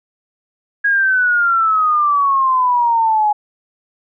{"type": "exponential sweep", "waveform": "sine", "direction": "down", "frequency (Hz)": [1653, 830.6], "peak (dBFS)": -11, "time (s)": [0.84, 3.33], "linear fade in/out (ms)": 10, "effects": []}